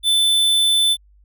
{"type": "tone", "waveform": "square", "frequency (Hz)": 3520, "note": "A7", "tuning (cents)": 0, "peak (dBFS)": -14, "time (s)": [0.03, 0.97], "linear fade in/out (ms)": 50, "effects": ["added 50 Hz sine -49 dBFS peak until 1.24 s"]}